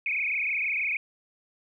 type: tone with frequency modulation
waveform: sine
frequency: 2349 Hz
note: D7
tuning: in tune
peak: -25 dBFS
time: 0.06-0.97 s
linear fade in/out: 2 ms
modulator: 26.3 Hz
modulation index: 7.3
effects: none